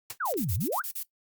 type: noise with exponential decay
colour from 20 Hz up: white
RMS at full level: -31 dBFS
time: 0.1-0.18 s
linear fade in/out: 2 ms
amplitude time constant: 16 ms
type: exponential two-way sweep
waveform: sine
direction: down then up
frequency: 1661.2 to 76 to 1661.2 Hz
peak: -27 dBFS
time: 0.2-0.82 s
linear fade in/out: 10 ms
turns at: 0.54 s
type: noise bursts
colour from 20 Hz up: violet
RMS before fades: -34 dBFS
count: 7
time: 0.25-1.033 s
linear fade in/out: 10 ms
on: 81 ms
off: 36 ms
type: click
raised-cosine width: 0.2 ms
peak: -28 dBFS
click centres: 0.34 s
effects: noise-tail reverb RT60 0.1 s tail -17 dB re dry + Opus 48 kbps